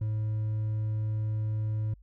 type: tone with hard clipping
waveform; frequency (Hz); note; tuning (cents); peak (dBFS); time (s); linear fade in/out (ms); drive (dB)
triangle; 108; A2; -32; -28; 0.01-1.94; 5; 5
effects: added 50 Hz sine -52 dBFS peak until 2.02 s